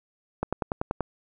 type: click train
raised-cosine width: 1 ms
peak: -12 dBFS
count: 7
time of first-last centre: 0.43-1.007 s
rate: 10.4 Hz
effects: none